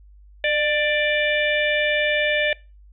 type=harmonic tone with a mistuned harmonic; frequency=590 Hz; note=D5; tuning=8 cents sharp; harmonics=1 / 3 / 4 / 5 / 6; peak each=-22 / -23 / -24 / -29 / -30 dBFS; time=0.44-2.53 s; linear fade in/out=2 ms; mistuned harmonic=1; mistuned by=+27 cents; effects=noise-tail reverb RT60 0.3 s tail -23 dB re dry + added 50 Hz sine -45 dBFS peak until 2.92 s